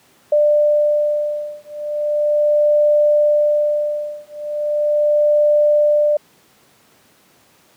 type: beating tone pair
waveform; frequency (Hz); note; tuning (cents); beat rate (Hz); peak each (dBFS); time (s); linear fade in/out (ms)
sine; 594 / 594.38; D5 / D5; +20 / +21; 0.38; -16 / -16; 0.32-6.17; 5
effects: pink hiss -53 dBFS RMS until 7.76 s + high-pass 150 Hz 12 dB/octave